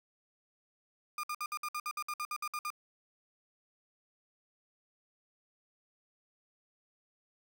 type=tone bursts; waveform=35% pulse; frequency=1211 Hz; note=D#6; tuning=47 cents flat; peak=-33 dBFS; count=14; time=1.18-2.703 s; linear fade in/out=2 ms; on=54 ms; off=59 ms; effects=none